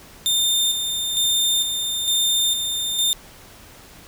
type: tone with tremolo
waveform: sawtooth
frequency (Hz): 3614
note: A7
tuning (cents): +46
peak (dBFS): -14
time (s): 0.26-3.13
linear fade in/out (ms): 0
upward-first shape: square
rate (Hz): 1.1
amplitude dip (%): 45
effects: pink hiss -45 dBFS RMS until 4.07 s